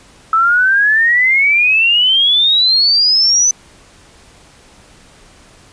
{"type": "exponential sweep", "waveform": "sine", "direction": "up", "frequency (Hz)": [1300, 6100], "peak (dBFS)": -8, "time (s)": [0.33, 3.51], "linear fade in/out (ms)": 2, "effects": ["pink hiss -44 dBFS RMS until 5.72 s", "resampled to 22050 Hz"]}